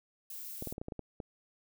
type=noise; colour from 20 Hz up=violet; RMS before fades=-44 dBFS; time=0.3-0.73 s; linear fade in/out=2 ms
type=clicks; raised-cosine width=2 ms; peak=-26 dBFS; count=9; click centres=0.624 / 0.673 / 0.725 / 0.781 / 0.815 / 0.884 / 0.922 / 0.993 / 1.202 s
effects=none